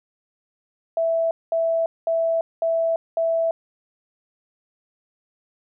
sine tone bursts, 659.3 Hz, E5, in tune, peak -18 dBFS, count 5, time 0.97-3.51 s, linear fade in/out 2 ms, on 340 ms, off 210 ms, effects none

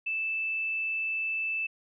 sine tone, 2637 Hz, E7, in tune, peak -28 dBFS, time 0.06-1.67 s, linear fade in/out 10 ms, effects none

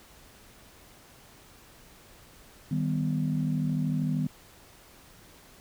sine chord, Eb augmented, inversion none, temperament equal with one note detuned, 155.56 / 196 / 248.8 Hz, Eb3 / G3 / B3, 0 / 0 / +13 cents, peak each -27 / -32 / -30 dBFS, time 2.71-4.27 s, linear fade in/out 5 ms, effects tanh soft clip ceiling -17 dBFS + pink hiss -54 dBFS RMS until 5.6 s

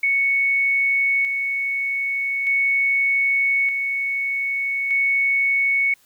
sine tone with tremolo, 2217 Hz, C#7, in tune, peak -16 dBFS, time 0.03-5.94 s, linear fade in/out 5 ms, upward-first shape square, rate 0.41 Hz, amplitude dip 40%, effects white hiss -57 dBFS RMS until 6.05 s

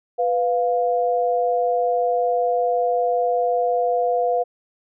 sine tone pair together, 495.7 / 701 Hz, B4 / F5, +6 / +6 cents, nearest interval tritone, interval 600 cents, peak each -20 dBFS, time 0.18-4.44 s, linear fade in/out 20 ms, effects none

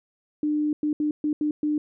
sine tone bursts at uneven times, 300 Hz, D4, 37 cents sharp, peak -21 dBFS, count 6, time 0.43-0.73 / 0.83-0.93 / 1-1.11 / 1.24-1.33 / 1.41-1.51 / 1.63-1.78 s, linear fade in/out 2 ms, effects none

